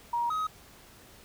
sine / triangle tone pair in turn, 947 / 1264.1 Hz, A#5 / D#6, +27 / +27 cents, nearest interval perfect fourth, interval 500 cents, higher second, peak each -26 dBFS, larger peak neither, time 0.13-0.3 / 0.3-0.47 s, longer neither, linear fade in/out 5 ms, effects pink hiss -54 dBFS RMS until 1.24 s

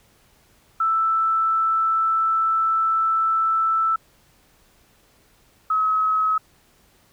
sine tone pair in turn, 1322 / 1281.4 Hz, E6 / E6, +5 / -49 cents, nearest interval minor second, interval 54 cents, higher first, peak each -17 dBFS, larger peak neither, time 0.8-3.96 / 5.7-6.38 s, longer first, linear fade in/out 5 ms, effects pink hiss -58 dBFS RMS until 7.12 s

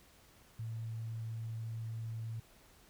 sine tone, 112.9 Hz, A2, 45 cents sharp, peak -38 dBFS, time 0.59-2.4 s, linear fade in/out 5 ms, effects pink hiss -63 dBFS RMS until 2.89 s

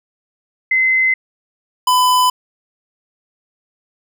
sine / square tone pair in turn, 2054 / 1003.5 Hz, C7 / B5, -33 / +27 cents, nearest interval octave, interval 1240 cents, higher first, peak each -11 dBFS, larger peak neither, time 0.71-1.14 / 1.87-2.3 s, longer neither, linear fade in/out 5 ms, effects none

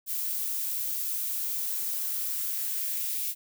violet noise with high-pass filter sweep, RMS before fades -31 dBFS, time 0.06-3.35 s, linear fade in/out 50 ms, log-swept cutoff 220 to 2500 Hz, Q 1.7, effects none

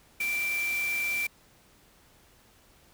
sine tone in noise, 2349 Hz, D7, in tune, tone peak -27 dBFS, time 0.2-1.27 s, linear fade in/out 5 ms, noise white, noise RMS -39 dBFS, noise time 0.2-1.27 s, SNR +9 dB, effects pink hiss -60 dBFS RMS until 2.93 s

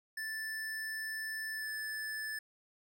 square tone with pitch glide, 1760 to 1743.8 Hz, A6 to A6, 0 to -16 cents, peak -38 dBFS, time 0.17-2.39 s, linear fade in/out 5 ms, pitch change -16 cents, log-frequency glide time 1.52-1.69 s, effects none

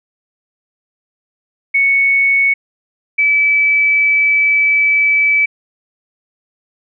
sine tone pair in turn, 2217 / 2302 Hz, C#7 / D7, 0 / -35 cents, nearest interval minor second, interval 65 cents, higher second, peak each -9 dBFS, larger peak neither, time 1.74-2.54 / 3.18-5.46 s, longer second, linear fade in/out 10 ms, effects none

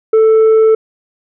sine tone with tanh clipping, 441.1 Hz, A4, 4 cents sharp, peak -6 dBFS, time 0.13-0.75 s, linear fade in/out 5 ms, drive 3 dB, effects none

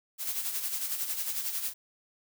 blue noise with tremolo, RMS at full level -31 dBFS, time 0.18-1.74 s, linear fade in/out 50 ms, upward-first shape sine, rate 11 Hz, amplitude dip 55%, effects none

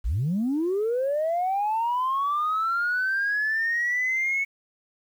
sine linear sweep, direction up, 41.2 to 2217 Hz, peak -21 dBFS, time 0.04-4.45 s, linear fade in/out 20 ms, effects tanh soft clip ceiling -19 dBFS + 9-bit

